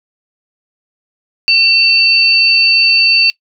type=tone pair together; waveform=sine; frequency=2703 / 4566 Hz; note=E7 / D8; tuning=+43 / -50 cents; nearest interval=major sixth; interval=907 cents; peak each=-10 dBFS; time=1.48-3.3 s; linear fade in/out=0 ms; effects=noise-tail reverb RT60 0.1 s tail -21 dB re dry